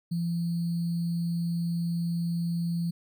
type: tone with sample-and-hold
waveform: sine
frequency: 170 Hz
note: F3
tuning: 46 cents flat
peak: -26 dBFS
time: 0.11-2.91 s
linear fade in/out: 10 ms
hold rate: 4410 Hz
effects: none